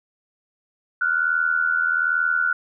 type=tone pair together; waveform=sine; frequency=1400 / 1481.2 Hz; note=F6 / F#6; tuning=+4 / +1 cents; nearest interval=minor second; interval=97 cents; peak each=-22 / -20 dBFS; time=1.01-2.53 s; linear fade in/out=5 ms; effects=none